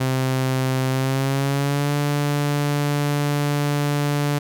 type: tone with pitch glide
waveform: sawtooth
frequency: 130.81 to 145.14 Hz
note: C3 to D3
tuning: 0 to -20 cents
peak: -15 dBFS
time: 0-4.39 s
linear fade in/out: 10 ms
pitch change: +180 cents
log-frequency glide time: 0.89-1.93 s
effects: none